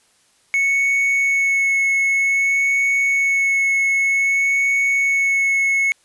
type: tone with vibrato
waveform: triangle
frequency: 2205 Hz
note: C#7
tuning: 10 cents flat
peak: -13 dBFS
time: 0.54-5.92 s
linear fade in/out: 0 ms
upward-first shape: sine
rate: 0.53 Hz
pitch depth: 11 cents each way
effects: white hiss -58 dBFS RMS until 6.04 s + resampled to 24000 Hz